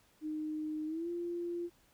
sine tone with pitch glide, 308.1 to 345.8 Hz, D#4 to F4, -17 to -17 cents, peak -35 dBFS, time 0.21-1.7 s, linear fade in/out 50 ms, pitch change +200 cents, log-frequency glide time 0.86-1.09 s, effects pink hiss -68 dBFS RMS until 1.93 s

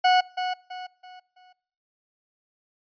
40% pulse tone with echo, 734 Hz, F#5, 14 cents flat, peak -15 dBFS, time 0.04-0.21 s, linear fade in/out 10 ms, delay 330 ms, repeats 4, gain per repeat -9 dB, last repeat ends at 1.53 s, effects noise-tail reverb RT60 0.8 s tail -26 dB re dry + resampled to 11025 Hz

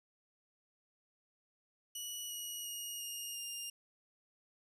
15% pulse tone with pitch steps, 2936 / 2904 / 2872 / 2841 / 2810 Hz, F#7 / F#7 / F7 / F7 / F7, -14 / -33 / +48 / +29 / +10 cents, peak -34 dBFS, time 1.95-3.7 s, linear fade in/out 5 ms, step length 350 ms, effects none

